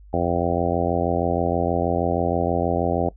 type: harmonic tone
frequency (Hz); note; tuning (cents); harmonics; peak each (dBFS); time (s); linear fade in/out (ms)
86.3; F2; -20; 1 / 2 / 3 / 4 / 5 / 6 / 7 / 8 / 9; -28 / -28 / -28 / -28 / -28 / -28 / -28 / -28 / -28; 0.13-3.09; 5
effects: noise-tail reverb RT60 0.1 s tail -19 dB re dry + added 50 Hz sine -43 dBFS peak until 3.16 s